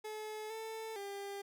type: tone with pitch steps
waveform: 30% pulse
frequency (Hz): 430 / 444 / 399.7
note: A4 / A4 / G4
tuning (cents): -40 / +16 / +34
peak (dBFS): -39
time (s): 0.04-1.42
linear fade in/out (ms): 10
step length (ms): 460
effects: none